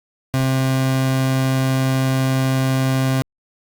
30% pulse tone, 132 Hz, C3, 16 cents sharp, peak -13 dBFS, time 0.34-3.22 s, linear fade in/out 0 ms, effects Opus 48 kbps

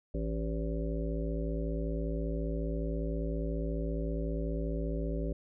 harmonic tone with a mistuned harmonic, 55.2 Hz, A1, 6 cents sharp, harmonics 1 / 3 / 5 / 7 / 9 / 10, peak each -33 / -38 / -40 / -41 / -43 / -43 dBFS, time 0.14-5.33 s, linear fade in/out 5 ms, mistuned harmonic 10, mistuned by +60 cents, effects none

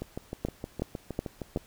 two click trains, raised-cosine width 2 ms, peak -21 / -15 dBFS, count 11 / 4, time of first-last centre 0.02-1.573 / 0.45-1.561 s, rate 6.44 / 2.7 Hz, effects pink hiss -57 dBFS RMS until 1.66 s

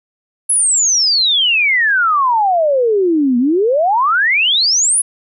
sine exponential two-way sweep, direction down then up, 10730 to 235.2 to 10730 Hz, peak -10 dBFS, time 0.49-5.02 s, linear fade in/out 10 ms, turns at 3.38 s, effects none

